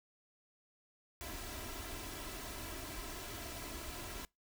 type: noise with comb filter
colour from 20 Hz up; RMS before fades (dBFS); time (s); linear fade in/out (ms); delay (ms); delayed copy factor
pink; -45; 1.21-4.25; 0; 3; +0.6
effects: noise-tail reverb RT60 0.2 s tail -24 dB re dry